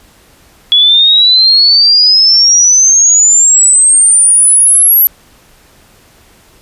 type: exponential sweep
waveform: sine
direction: up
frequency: 3367 to 11840 Hz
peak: -3 dBFS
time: 0.72-5.07 s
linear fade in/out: 0 ms
effects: pink hiss -44 dBFS RMS until 6.61 s + resampled to 32000 Hz